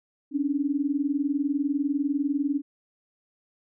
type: tone pair together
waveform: sine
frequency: 274.9 / 294.9 Hz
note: C#4 / D4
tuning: -14 / +7 cents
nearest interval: minor second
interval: 121 cents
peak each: -26 dBFS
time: 0.31-2.62 s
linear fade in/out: 50 ms
effects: none